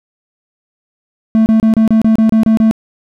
triangle tone bursts, 221.4 Hz, A3, 11 cents sharp, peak -4 dBFS, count 10, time 1.35-2.711 s, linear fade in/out 0 ms, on 110 ms, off 29 ms, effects none

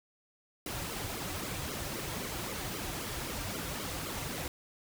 pink noise with flanger, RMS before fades -38 dBFS, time 0.66-4.48 s, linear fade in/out 2 ms, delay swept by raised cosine 1.1 to 4.8 ms, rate 3.8 Hz, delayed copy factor -0.8, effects none

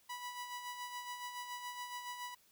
sawtooth tone with tremolo, 982 Hz, B5, 10 cents flat, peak -37 dBFS, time 0.09-2.35 s, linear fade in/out 10 ms, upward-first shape sine, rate 7.1 Hz, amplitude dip 50%, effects white hiss -69 dBFS RMS until 2.51 s

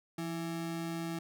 square ring-modulated tone, 249.3 Hz, B3, 16 cents sharp, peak -33 dBFS, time 0.18-1.19 s, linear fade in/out 5 ms, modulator 79.8 Hz, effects none

